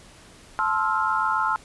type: chord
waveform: sine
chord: F major seventh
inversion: first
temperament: just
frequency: 873.1 / 1047.7 / 1309.6 / 1396.9 Hz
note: A5 / C6 / E6 / F6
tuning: -14 / +2 / -12 / 0 cents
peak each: -26 dBFS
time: 0.59-1.56 s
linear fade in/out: 0 ms
effects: pink hiss -49 dBFS RMS until 1.64 s + resampled to 24000 Hz